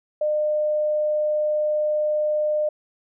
sine tone, 605 Hz, D#5, 49 cents flat, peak -19 dBFS, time 0.21-2.69 s, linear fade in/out 5 ms, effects none

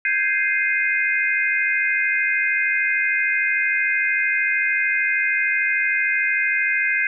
sine chord, Ab major seventh, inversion third, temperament equal, 1568 / 1661.2 / 2093 / 2489 Hz, G6 / Ab6 / C7 / Eb7, 0 / 0 / 0 / 0 cents, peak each -24 / -25 / -21 / -24 dBFS, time 0.05-7.07 s, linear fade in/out 2 ms, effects none

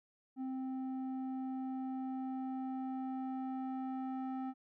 square tone with low-pass filter sweep, 261.6 Hz, C4, in tune, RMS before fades -40 dBFS, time 0.36-4.54 s, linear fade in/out 50 ms, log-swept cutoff 560 to 980 Hz, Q 1.5, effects none

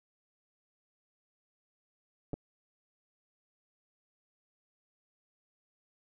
clicks, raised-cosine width 2 ms, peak -24 dBFS, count 2, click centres 2.333 / 2.34 s, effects none

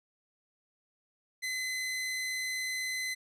sawtooth tone, 2034 Hz, C7, 50 cents flat, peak -29 dBFS, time 1.42-3.15 s, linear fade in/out 20 ms, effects low-pass 12000 Hz 12 dB/octave

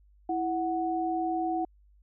sine tone pair together, 329.6 / 739.9 Hz, E4 / F#5, 0 / 0 cents, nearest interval octave + major second, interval 1400 cents, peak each -30 / -29 dBFS, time 0.29-1.65 s, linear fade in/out 5 ms, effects added 50 Hz sine -57 dBFS peak until 2.02 s

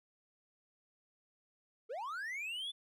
triangle linear sweep, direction up, 409.6 to 3520 Hz, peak -37 dBFS, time 1.89-2.72 s, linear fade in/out 20 ms, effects none

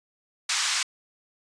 white band-pass noise, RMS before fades -26 dBFS, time 0.49-0.83 s, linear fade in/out 5 ms, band 990 to 7400 Hz, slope 24 dB/octave, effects resampled to 22050 Hz

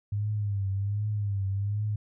sine tone with vibrato, 101.4 Hz, G#2, 41 cents flat, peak -26 dBFS, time 0.12-1.96 s, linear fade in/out 5 ms, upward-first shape triangle, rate 1.3 Hz, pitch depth 89 cents each way, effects none

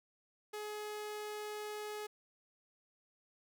sawtooth tone, 421.6 Hz, G#4, 26 cents sharp, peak -37 dBFS, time 0.53-2.07 s, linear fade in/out 10 ms, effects none

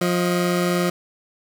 20% pulse tone pair together, 176.79 / 630 Hz, F3 / D#5, +21 / +21 cents, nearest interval octave + minor seventh, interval 2200 cents, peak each -14 / -23 dBFS, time 0.01-0.9 s, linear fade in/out 5 ms, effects none

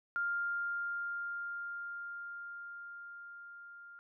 sine tone with level ramp, 1400 Hz, F6, 4 cents sharp, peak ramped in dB -31 to -50 dBFS, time 0.16-3.99 s, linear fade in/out 0 ms, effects none

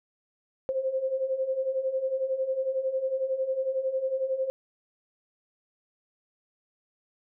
sine beating tone pair, 519 / 530 Hz, C5 / C5, -14 / +22 cents, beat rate 11 Hz, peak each -32 / -27 dBFS, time 0.69-4.5 s, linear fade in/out 0 ms, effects none

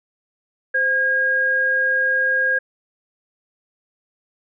sine tone pair together, 520 / 1629.1 Hz, C5 / G#6, -11 / -34 cents, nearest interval octave + minor sixth, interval 1977 cents, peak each -26 / -16 dBFS, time 0.74-2.59 s, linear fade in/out 10 ms, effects none

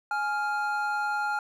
triangle tone pair together, 836.1 / 1396.9 Hz, G#5 / F6, +11 / 0 cents, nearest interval major sixth, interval 889 cents, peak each -27 dBFS, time 0.11-1.39 s, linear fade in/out 2 ms, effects none

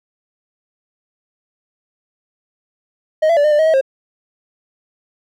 triangle tone with pitch steps, 625 / 672 / 580 / 605 / 593 / 633 / 640 / 535 Hz, D#5 / E5 / D5 / D#5 / D5 / D#5 / D#5 / C5, +8 / +33 / -22 / -49 / +17 / +30 / +49 / +38 cents, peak -8 dBFS, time 3.22-3.812 s, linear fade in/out 10 ms, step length 74 ms, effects none

